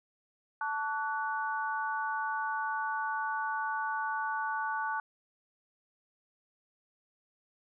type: chord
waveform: sine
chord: F# minor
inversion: first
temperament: equal with one note detuned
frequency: 880 / 1137.9 / 1480 Hz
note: A5 / C#6 / F#6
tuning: 0 / +45 / 0 cents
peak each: -34 / -37 / -35 dBFS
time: 0.61-5 s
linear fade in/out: 2 ms
effects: none